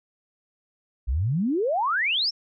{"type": "exponential sweep", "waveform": "sine", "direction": "up", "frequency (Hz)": [55, 5610], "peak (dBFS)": -21, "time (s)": [1.07, 2.31], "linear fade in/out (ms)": 20, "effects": []}